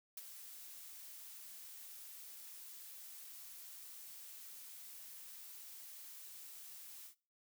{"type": "noise with ADSR envelope", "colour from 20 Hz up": "blue", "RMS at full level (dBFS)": -45, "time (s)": [0.17, 7.15], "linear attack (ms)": 4, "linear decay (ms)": 28, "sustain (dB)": -8, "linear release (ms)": 94, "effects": ["noise-tail reverb RT60 0.4 s tail -22 dB re dry"]}